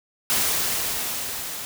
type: noise with level ramp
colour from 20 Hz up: white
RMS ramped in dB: -21 to -33 dBFS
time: 0.3-1.65 s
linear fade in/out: 0 ms
effects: none